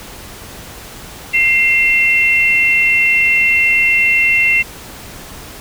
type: tone pair together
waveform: sine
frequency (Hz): 2100 / 2713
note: C7 / E7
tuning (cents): +6 / +49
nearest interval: major third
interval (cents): 443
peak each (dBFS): -12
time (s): 1.33-4.63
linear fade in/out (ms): 20
effects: pink hiss -33 dBFS RMS until 5.6 s